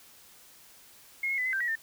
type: tone with pitch steps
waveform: sine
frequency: 2154 / 2169 / 2002 / 2044 / 1570 / 1919 / 1802 Hz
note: C7 / C#7 / B6 / C7 / G6 / A#6 / A6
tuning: +50 / -38 / +23 / -41 / +2 / +50 / +41 cents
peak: -27 dBFS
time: 1.23-1.755 s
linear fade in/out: 5 ms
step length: 75 ms
effects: white hiss -55 dBFS RMS until 1.82 s